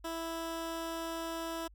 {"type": "tone", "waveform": "15% pulse", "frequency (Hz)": 329.6, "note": "E4", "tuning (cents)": 0, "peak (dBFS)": -30, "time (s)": [0.04, 1.68], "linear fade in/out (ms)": 10, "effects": ["added 50 Hz sine -55 dBFS peak until 1.74 s"]}